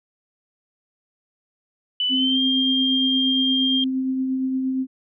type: tone with pitch glide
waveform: sine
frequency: 2988 to 3202 Hz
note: F#7 to G7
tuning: +16 to +36 cents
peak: -19 dBFS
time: 2-3.84 s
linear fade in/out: 2 ms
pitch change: +120 cents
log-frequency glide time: 2.12-2.4 s
type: tone with tremolo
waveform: sine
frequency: 261.6 Hz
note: C4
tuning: in tune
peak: -19 dBFS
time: 2.09-4.87 s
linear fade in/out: 50 ms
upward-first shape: triangle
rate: 8.6 Hz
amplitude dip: 30%
effects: none